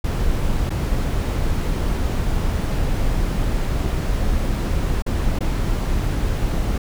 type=noise with dropouts; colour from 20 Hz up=brown; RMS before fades=-20 dBFS; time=0.04-6.78 s; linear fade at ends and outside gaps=5 ms; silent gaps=0.695-0.703 / 5.022-5.063 / 5.389-5.406 s; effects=none